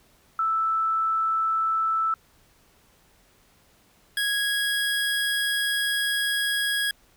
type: tone pair in turn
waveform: sine / 25% pulse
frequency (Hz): 1318.5 / 1655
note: E6 / G#6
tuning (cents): 0 / -6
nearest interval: major third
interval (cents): 394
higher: second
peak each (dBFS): -21 / -19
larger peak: second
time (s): 0.39-2.14 / 4.17-6.91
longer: second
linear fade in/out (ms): 2
effects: pink hiss -60 dBFS RMS until 7.16 s